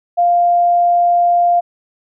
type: tone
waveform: sine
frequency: 698.5 Hz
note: F5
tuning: in tune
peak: -9 dBFS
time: 0.17-1.61 s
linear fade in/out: 20 ms
effects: none